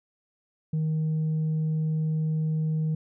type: tone with tanh clipping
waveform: sine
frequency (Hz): 156.8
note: D#3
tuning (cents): +14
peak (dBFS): -24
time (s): 0.73-2.95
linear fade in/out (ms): 5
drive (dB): 1
effects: none